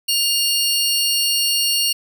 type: tone pair together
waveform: sawtooth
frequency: 2812 / 4420 Hz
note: F7 / C#8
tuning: +11 / -6 cents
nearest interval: minor sixth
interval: 783 cents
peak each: -16 dBFS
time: 0.08-1.93 s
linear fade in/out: 10 ms
effects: none